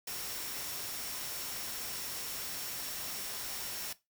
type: tone in noise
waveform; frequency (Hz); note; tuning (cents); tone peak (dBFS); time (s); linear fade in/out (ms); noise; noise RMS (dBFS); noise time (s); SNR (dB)
sine; 5500; F8; -27; -48; 0.07-3.93; 5; white; -40; 0.07-3.93; -11
effects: noise-tail reverb RT60 0.2 s tail -17 dB re dry